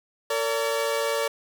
sawtooth tone pair together, 455.9 / 571.6 Hz, A#4 / D5, -39 / -47 cents, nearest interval major third, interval 392 cents, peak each -23 / -22 dBFS, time 0.3-1.28 s, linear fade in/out 5 ms, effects none

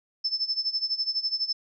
sine tone with tremolo, 5270 Hz, E8, 1 cent flat, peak -22 dBFS, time 0.24-1.53 s, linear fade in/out 10 ms, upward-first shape sine, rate 12 Hz, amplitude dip 85%, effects none

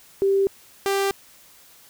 sine / sawtooth tone pair in turn, 392 / 394 Hz, G4 / G4, 0 / +9 cents, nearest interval unison, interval 9 cents, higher second, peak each -16 dBFS, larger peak neither, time 0.22-0.47 / 0.86-1.11 s, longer neither, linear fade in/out 0 ms, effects white hiss -51 dBFS RMS until 1.89 s

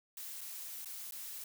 blue noise with dropouts, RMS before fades -45 dBFS, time 0.17-1.44 s, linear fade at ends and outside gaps 2 ms, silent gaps 0.409-0.413 / 0.847-0.857 / 1.11-1.121 s, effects none

